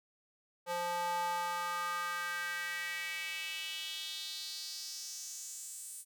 square tone with high-pass filter sweep, 174.61 Hz, F3, in tune, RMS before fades -39 dBFS, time 0.66-6.05 s, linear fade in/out 50 ms, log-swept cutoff 660 to 9100 Hz, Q 3.6, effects none

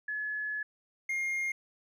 sine / triangle tone pair in turn, 1706 / 2128 Hz, G#6 / C7, +46 / +29 cents, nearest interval major third, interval 383 cents, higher second, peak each -32 / -28 dBFS, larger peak second, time 0.08-0.63 / 1.09-1.52 s, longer first, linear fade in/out 5 ms, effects none

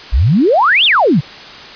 sine exponential two-way sweep, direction up then down, 49.65 to 3729 to 122.8 Hz, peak -7 dBFS, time 0.12-1.21 s, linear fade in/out 20 ms, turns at 0.85 s, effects white hiss -32 dBFS RMS until 1.75 s + resampled to 11025 Hz

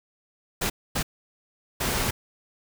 pink noise bursts at uneven times, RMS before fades -26 dBFS, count 3, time 0.61-0.7 / 0.95-1.03 / 1.8-2.11 s, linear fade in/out 10 ms, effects none

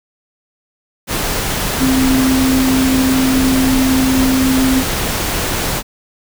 sine tone in noise, 261.8 Hz, C4, 1 cent sharp, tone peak -11 dBFS, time 1.79-4.84 s, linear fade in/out 50 ms, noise pink, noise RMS -18 dBFS, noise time 1.07-5.83 s, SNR +4 dB, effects none

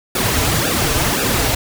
pink noise with flanger, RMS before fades -17 dBFS, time 0.15-1.55 s, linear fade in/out 5 ms, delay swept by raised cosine 0.94 to 5.64 ms, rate 1.9 Hz, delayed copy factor -1, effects none

